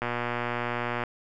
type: click train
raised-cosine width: 0.5 ms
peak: -14 dBFS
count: 123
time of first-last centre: 0.02-1.037 s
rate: 120 Hz
effects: none